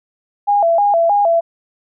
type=tone with vibrato; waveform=sine; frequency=740 Hz; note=F#5; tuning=in tune; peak=-10 dBFS; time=0.47-1.41 s; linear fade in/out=20 ms; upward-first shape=square; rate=3.2 Hz; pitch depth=170 cents each way; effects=none